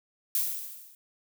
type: noise with level ramp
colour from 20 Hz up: violet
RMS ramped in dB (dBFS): -25 to -55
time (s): 0.35-0.95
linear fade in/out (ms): 2
effects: none